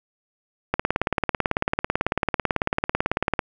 click train, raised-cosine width 0.5 ms, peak -5 dBFS, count 49, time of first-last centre 0.74-3.392 s, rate 18.1 Hz, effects none

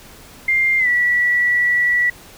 sine tone with pitch glide, 2100 to 1948.1 Hz, C7 to B6, +6 to -24 cents, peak -13 dBFS, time 0.48-2.1 s, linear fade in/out 5 ms, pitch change -130 cents, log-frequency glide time 0.79-0.88 s, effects pink hiss -42 dBFS RMS until 2.37 s

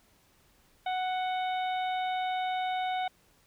harmonic tone with a mistuned harmonic, 740 Hz, F#5, in tune, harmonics 1 / 2 / 3 / 4 / 5, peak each -29 / -42 / -41 / -46 / -43 dBFS, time 0.86-3.08 s, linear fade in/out 5 ms, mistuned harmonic 4, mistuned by +22 cents, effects pink hiss -65 dBFS RMS until 3.46 s

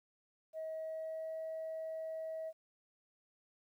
sine tone with pitch glide, 637 to 641.4 Hz, D#5 to E5, +41 to -48 cents, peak -38 dBFS, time 0.53-2.53 s, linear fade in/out 50 ms, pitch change +11 cents, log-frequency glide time 0.73-1.37 s, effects tanh soft clip ceiling -36 dBFS + 12-bit

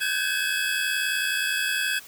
square tone cluster, 1528 / 1587 / 1678 / 2577 / 3355 Hz, G6 / G6 / G#6 / E7 / G#7, -45 / +21 / +17 / -40 / +17 cents, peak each -31 dBFS, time 0-2 s, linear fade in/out 20 ms, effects white hiss -46 dBFS RMS until 2.07 s

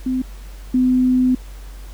sine tone pair in turn, 256.9 / 253.9 Hz, C4 / B3, -32 / +48 cents, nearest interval unison, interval 20 cents, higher first, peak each -17 / -12 dBFS, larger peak second, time 0.06-0.22 / 0.74-1.35 s, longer second, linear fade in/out 5 ms, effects added 47 Hz sine -32 dBFS peak until 1.93 s + pink hiss -46 dBFS RMS until 1.93 s

